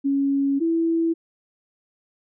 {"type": "tone pair in turn", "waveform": "sine", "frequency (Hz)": [277.2, 330.4], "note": ["C#4", "E4"], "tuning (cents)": [0, 4], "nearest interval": "minor third", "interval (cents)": 304, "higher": "second", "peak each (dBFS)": -18, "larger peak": "neither", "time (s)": [[0.04, 0.6], [0.6, 1.14]], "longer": "first", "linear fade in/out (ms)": 20, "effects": []}